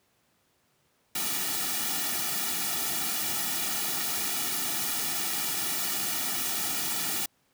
white noise with comb filter, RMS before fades -30 dBFS, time 1.15-7.26 s, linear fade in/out 5 ms, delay 1.9 ms, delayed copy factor -0.9, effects pink hiss -69 dBFS RMS until 7.53 s + high-pass 100 Hz 12 dB/octave

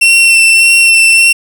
40% pulse tone with vibrato, 2706 Hz, E7, 45 cents sharp, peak -3 dBFS, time 0.01-1.33 s, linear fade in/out 10 ms, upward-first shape sine, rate 1.7 Hz, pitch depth 15 cents each way, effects none

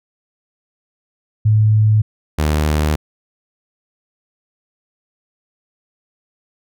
sine / sawtooth tone pair in turn, 107.7 / 76.01 Hz, A2 / D#2, -37 / -40 cents, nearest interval tritone, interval 603 cents, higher first, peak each -9 / -10 dBFS, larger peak first, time 1.45-2.02 / 2.38-2.96 s, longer second, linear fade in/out 10 ms, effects none

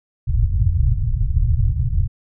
white low-pass noise, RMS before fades -17 dBFS, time 0.27-2.08 s, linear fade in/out 20 ms, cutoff 120 Hz, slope 48 dB/octave, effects none

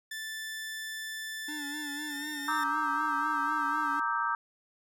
sawtooth tone with pitch glide, 1760 to 1806.3 Hz, A6 to A6, 0 to +45 cents, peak -33 dBFS, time 0.11-2.64 s, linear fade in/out 5 ms, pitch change +45 cents, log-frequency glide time 2.05-2.23 s
square tone with vibrato, 293.7 Hz, D4, in tune, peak -40 dBFS, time 1.48-4 s, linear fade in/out 5 ms, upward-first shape sine, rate 4 Hz, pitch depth 65 cents each way
sine chord, E half-diminished seventh, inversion second, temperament equal with one note detuned, 932.3 / 1174.7 / 1291.4 / 1568 Hz, Bb5 / D6 / E6 / G6, 0 / 0 / -36 / 0 cents, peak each -33 dBFS, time 2.48-4.35 s, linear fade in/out 2 ms
effects none

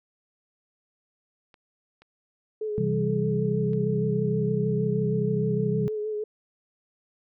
clicks, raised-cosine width 0.3 ms, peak -36 dBFS, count 3, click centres 1.542 / 2.02 / 3.733 s
sine tone with vibrato, 426.2 Hz, G#4, 45 cents sharp, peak -27 dBFS, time 2.61-6.24 s, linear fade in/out 5 ms, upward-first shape sine, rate 6.4 Hz, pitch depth 31 cents each way
sine chord, C major, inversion none, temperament equal, 130.81 / 164.81 / 196 Hz, C3 / E3 / G3, 0 / 0 / 0 cents, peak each -28 dBFS, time 2.78-5.88 s, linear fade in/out 0 ms
effects none

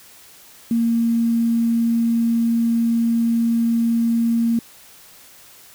sine tone with quantisation, 231.3 Hz, A#3, 13 cents flat, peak -15 dBFS, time 0.71-4.59 s, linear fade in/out 2 ms, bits 7, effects white hiss -46 dBFS RMS until 5.74 s

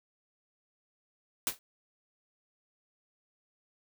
white noise with exponential decay, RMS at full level -26 dBFS, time 1.47-1.59 s, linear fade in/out 1 ms, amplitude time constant 24 ms, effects none

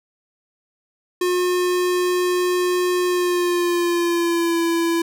square tone with pitch glide, 359.7 to 335.6 Hz, F#4 to E4, -49 to +31 cents, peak -18 dBFS, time 1.21-5.02 s, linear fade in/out 5 ms, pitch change -120 cents, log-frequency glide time 3.05-4.6 s, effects none

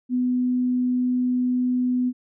sine tone, 249.9 Hz, B3, 21 cents sharp, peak -19 dBFS, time 0.09-2.13 s, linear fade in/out 50 ms, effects none

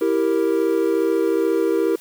triangle chord, E diminished, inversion none, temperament equal, 329.6 / 392 / 466.2 Hz, E4 / G4 / Bb4, 0 / 0 / 0 cents, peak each -19 dBFS, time 0.01-1.96 s, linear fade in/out 5 ms, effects white hiss -46 dBFS RMS until 2 s

